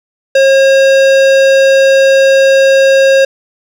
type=tone with hard clipping; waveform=sine; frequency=540 Hz; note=C#5; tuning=45 cents flat; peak=-6 dBFS; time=0.35-3.25 s; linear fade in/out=5 ms; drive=17 dB; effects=none